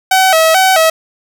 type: tone with vibrato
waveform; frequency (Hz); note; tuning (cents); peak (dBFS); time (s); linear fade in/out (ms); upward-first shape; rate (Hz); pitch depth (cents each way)
sawtooth; 698.5; F5; 0; -3; 0.11-0.9; 5; square; 2.3; 140
effects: none